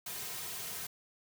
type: noise with comb filter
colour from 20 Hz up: white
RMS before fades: -41 dBFS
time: 0.06-0.87 s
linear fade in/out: 5 ms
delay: 3.5 ms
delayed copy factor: -0.75
effects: none